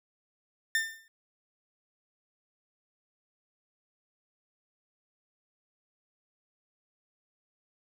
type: tone with exponential decay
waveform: 40% pulse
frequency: 1797 Hz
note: A6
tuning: 36 cents sharp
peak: -22 dBFS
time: 0.75-1.08 s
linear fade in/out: 1 ms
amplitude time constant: 71 ms
effects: none